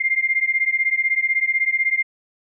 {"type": "beating tone pair", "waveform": "sine", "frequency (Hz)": [2100, 2116], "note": ["C7", "C7"], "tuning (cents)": [6, 19], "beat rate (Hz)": 16, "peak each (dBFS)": -20, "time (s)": [0, 2.03], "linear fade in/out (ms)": 10, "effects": []}